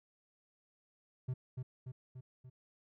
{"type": "tone with echo", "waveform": "triangle", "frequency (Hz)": 127.7, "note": "C3", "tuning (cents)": -42, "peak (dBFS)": -32, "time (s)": [1.28, 1.34], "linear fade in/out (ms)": 10, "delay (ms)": 290, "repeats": 4, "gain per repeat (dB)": -4, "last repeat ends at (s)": 2.5, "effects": []}